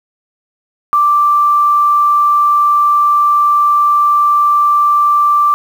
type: tone with quantisation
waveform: sine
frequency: 1174.7 Hz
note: D6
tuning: in tune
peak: -7 dBFS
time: 0.93-5.54 s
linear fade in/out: 0 ms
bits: 6
effects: none